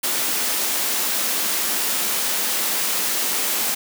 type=high-pass noise; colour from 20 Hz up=white; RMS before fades=-22 dBFS; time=0.03-3.75 s; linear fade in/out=10 ms; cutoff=180 Hz; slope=96 dB/octave; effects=none